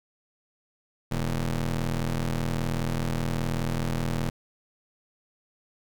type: ring-modulated tone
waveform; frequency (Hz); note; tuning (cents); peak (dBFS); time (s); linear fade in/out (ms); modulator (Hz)
25% pulse; 85; F2; -46; -19; 1.11-4.3; 10; 61.9
effects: none